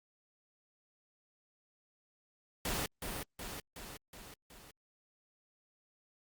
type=noise with echo; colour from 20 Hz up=pink; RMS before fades=-36 dBFS; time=2.65-2.86 s; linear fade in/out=2 ms; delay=370 ms; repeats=5; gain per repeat=-4 dB; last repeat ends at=4.71 s; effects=Opus 48 kbps